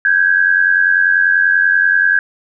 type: tone pair together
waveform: sine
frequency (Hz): 1563.7 / 1654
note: G6 / G#6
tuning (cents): -5 / -8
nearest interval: minor second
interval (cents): 97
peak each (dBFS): -12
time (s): 0.05-2.19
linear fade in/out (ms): 2
effects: none